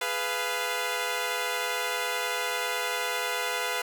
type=tone cluster; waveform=10% pulse; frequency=417.8 / 495.7 / 692 Hz; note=G#4 / B4 / F5; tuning=+10 / +6 / -16 cents; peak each=-27 / -22 / -24 dBFS; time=0.01-3.82 s; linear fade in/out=5 ms; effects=none